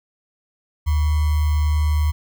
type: tone with sample-and-hold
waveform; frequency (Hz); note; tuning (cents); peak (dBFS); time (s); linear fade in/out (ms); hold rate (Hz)
sine; 75.8; D#2; -45; -15; 0.86-2.12; 20; 1050
effects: none